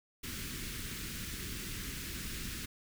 pink band-stop noise, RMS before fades -41 dBFS, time 0.23-2.66 s, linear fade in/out 10 ms, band 350 to 1500 Hz, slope 24 dB/octave, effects none

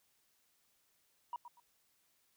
sine tone with echo, 960 Hz, B5, 49 cents flat, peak -36 dBFS, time 1.33-1.36 s, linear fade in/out 2 ms, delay 120 ms, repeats 2, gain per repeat -12 dB, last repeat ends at 1.6 s, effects tanh soft clip ceiling -35 dBFS + white hiss -75 dBFS RMS until 2.36 s

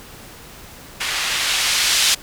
violet noise with low-pass filter sweep, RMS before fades -19 dBFS, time 1-2.15 s, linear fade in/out 10 ms, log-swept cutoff 2000 to 4100 Hz, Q 0.82, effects pink hiss -40 dBFS RMS until 2.22 s

